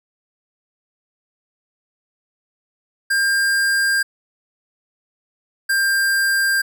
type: tone pair in turn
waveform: square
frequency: 1600 / 1591.6 Hz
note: G6 / G6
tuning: +35 / +26 cents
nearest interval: unison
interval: 9 cents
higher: first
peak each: -16 dBFS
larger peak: neither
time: 3.1-4.03 / 5.69-6.62 s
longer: neither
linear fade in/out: 10 ms
effects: none